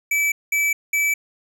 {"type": "tone bursts", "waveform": "square", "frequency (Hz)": 2306, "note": "D7", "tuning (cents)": -32, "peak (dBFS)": -18, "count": 3, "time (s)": [0.11, 1.14], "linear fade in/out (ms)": 5, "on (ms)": 210, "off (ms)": 200, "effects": []}